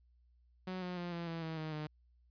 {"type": "tone with pitch steps", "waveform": "sawtooth", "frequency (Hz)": [185, 179.94, 175.02, 170.23, 165.58, 161.05, 156.65, 152.36], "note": ["F#3", "F#3", "F3", "F3", "E3", "E3", "D#3", "D#3"], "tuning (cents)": [0, -48, 4, -44, 8, -40, 12, -36], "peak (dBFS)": -35, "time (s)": [0.67, 1.87], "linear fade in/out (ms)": 5, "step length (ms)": 150, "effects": ["added 60 Hz sine -65 dBFS peak until 2.3 s", "resampled to 11025 Hz"]}